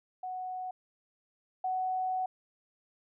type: tone pair in turn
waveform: sine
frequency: 740 / 745.1 Hz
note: F#5 / F#5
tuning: 0 / +12 cents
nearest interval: unison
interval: 12 cents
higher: second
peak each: -35 / -29 dBFS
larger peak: second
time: 0.23-0.71 / 1.64-2.26 s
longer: second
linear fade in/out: 5 ms
effects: none